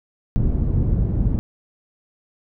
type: low-pass noise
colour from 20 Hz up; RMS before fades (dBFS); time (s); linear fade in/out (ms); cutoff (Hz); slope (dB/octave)
pink; -19; 0.36-1.39; 0; 190; 12
effects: none